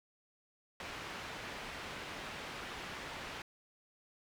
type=low-pass noise; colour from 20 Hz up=white; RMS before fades=-45 dBFS; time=0.8-3.42 s; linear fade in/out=2 ms; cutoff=2500 Hz; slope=12 dB/octave; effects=none